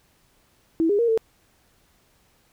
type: tone with pitch steps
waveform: sine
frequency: 326.6 / 407.9 / 468.5 / 447.6 Hz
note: E4 / G#4 / A#4 / A4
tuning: -16 / -31 / +9 / +30 cents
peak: -17 dBFS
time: 0.8-1.176 s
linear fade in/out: 0 ms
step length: 94 ms
effects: pink hiss -62 dBFS RMS until 2.52 s